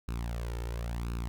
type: tone with flanger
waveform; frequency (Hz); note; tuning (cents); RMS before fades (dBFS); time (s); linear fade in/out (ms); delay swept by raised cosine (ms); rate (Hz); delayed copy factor
sawtooth; 58.27; A#1; 0; -35; 0.08-1.28; 0; 0.75 to 2.25; 0.96; +0.7
effects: none